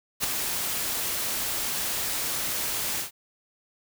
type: noise with ADSR envelope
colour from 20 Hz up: white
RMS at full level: -23 dBFS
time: 0.2-3.11 s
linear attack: 42 ms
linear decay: 3 ms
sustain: -6 dB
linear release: 120 ms
effects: none